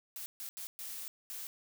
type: noise bursts at uneven times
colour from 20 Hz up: blue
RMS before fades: -43 dBFS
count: 5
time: 0.16-0.26 / 0.4-0.49 / 0.57-0.67 / 0.79-1.08 / 1.3-1.47 s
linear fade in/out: 0 ms
effects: none